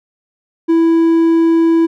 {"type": "tone", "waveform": "triangle", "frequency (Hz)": 330, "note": "E4", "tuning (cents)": 2, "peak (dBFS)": -6, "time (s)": [0.68, 1.87], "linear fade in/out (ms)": 20, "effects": []}